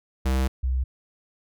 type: tone pair in turn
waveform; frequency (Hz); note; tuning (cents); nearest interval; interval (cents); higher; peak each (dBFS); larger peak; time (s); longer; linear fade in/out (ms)
square / sine; 65.41 / 64.06; C2 / C2; 0 / -36; unison; 36; first; -21; neither; 0.25-0.48 / 0.63-0.84; first; 10
effects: none